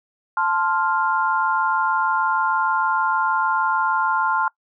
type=chord; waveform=sine; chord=F major; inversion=first; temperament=equal; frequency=880 / 1046.5 / 1396.9 Hz; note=A5 / C6 / F6; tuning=0 / 0 / 0 cents; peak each=-22 dBFS; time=0.37-4.48 s; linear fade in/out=2 ms; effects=noise-tail reverb RT60 0.1 s tail -23 dB re dry